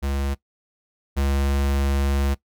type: tone pair in turn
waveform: square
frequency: 69.3 / 69.3 Hz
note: C#2 / C#2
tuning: 0 / 0 cents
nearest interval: unison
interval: 0 cents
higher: neither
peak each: -23 / -20 dBFS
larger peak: second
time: 0.02-0.35 / 1.16-2.35 s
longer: second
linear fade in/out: 20 ms
effects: noise-tail reverb RT60 0.1 s tail -19 dB re dry